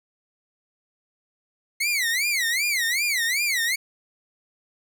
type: tone with vibrato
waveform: sawtooth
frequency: 2100 Hz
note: C7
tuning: 6 cents sharp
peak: -18 dBFS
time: 1.8-3.76 s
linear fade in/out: 10 ms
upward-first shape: sine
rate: 2.6 Hz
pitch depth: 250 cents each way
effects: none